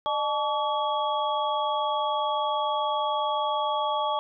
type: tone cluster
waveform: sine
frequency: 606 / 866 / 1139 / 3317 Hz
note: D#5 / A5 / C#6 / G#7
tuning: -46 / -28 / +47 / -3 cents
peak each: -30 / -27 / -29 / -35 dBFS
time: 0.06-4.19 s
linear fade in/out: 0 ms
effects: none